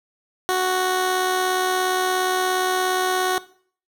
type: tone with amplitude modulation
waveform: 15% pulse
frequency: 370 Hz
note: F#4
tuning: in tune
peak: -11 dBFS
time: 0.49-3.38 s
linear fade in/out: 0 ms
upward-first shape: sine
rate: 77.1 Hz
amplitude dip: 30%
effects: noise-tail reverb RT60 0.5 s tail -18 dB re dry